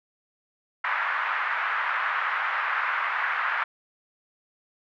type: band-pass noise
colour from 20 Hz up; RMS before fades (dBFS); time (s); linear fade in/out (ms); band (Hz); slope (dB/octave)
pink; -27; 0.84-3.64; 5; 1100 to 1900; 24
effects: none